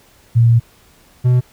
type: tone pair in turn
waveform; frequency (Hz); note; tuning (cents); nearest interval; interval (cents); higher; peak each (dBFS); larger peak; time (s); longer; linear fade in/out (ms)
sine / triangle; 116.54 / 124.7; A#2 / B2; 0 / +17; minor second; 117; second; -7; neither; 0.35-0.6 / 1.24-1.41; first; 20
effects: pink hiss -50 dBFS RMS until 1.52 s